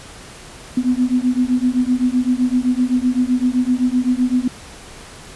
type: beating tone pair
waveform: sine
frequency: 246.9 / 254.7 Hz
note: B3 / C4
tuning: 0 / -46 cents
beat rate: 7.8 Hz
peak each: -17 dBFS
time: 0.77-4.48 s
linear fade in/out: 5 ms
effects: pink hiss -38 dBFS RMS until 5.35 s + resampled to 24000 Hz

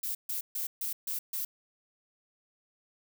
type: noise bursts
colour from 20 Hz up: violet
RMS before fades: -34 dBFS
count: 6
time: 0.03-1.45 s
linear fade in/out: 5 ms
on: 120 ms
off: 140 ms
effects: none

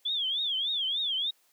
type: tone with vibrato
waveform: sine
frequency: 3381 Hz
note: G#7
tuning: 30 cents sharp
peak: -27 dBFS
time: 0.05-1.31 s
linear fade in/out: 10 ms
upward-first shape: triangle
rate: 3.4 Hz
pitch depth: 200 cents each way
effects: white hiss -67 dBFS RMS until 1.52 s + high-pass 300 Hz 12 dB/octave

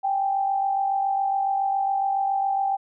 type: tone pair together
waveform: sine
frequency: 784 / 831.2 Hz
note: G5 / G#5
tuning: 0 / +1 cents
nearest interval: minor second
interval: 101 cents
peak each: -21 / -31 dBFS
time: 0.03-2.77 s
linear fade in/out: 20 ms
effects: none

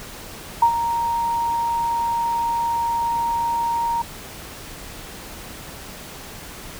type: tone with ADSR envelope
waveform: sine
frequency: 932.3 Hz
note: A#5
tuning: in tune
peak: -9 dBFS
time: 0.62-4.02 s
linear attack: 6 ms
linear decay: 81 ms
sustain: -10 dB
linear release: 5 ms
effects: pink hiss -37 dBFS RMS until 6.79 s

